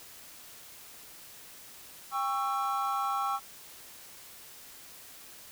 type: chord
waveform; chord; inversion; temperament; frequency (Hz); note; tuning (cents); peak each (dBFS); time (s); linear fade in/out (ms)
triangle; C# diminished; second; just; 798.3 / 1108.7 / 1330.5; G5 / C#6 / E6; +31 / 0 / +16; -31; 2.11-3.4; 50
effects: white hiss -50 dBFS RMS until 5.51 s